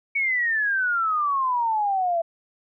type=exponential sweep; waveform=sine; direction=down; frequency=2251 to 659.3 Hz; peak=-20 dBFS; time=0.15-2.22 s; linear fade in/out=10 ms; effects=none